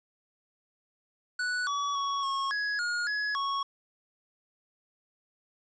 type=tone with pitch steps; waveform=square; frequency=1479 / 1138 / 1117 / 1092 / 1673 / 1432 / 1686 / 1107 Hz; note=F#6 / C#6 / C#6 / C#6 / G#6 / F6 / G#6 / C#6; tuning=-1 / +45 / +13 / -26 / +12 / +43 / +26 / -3 cents; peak=-29 dBFS; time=1.39-3.63 s; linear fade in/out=5 ms; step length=280 ms; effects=resampled to 16000 Hz + 10-bit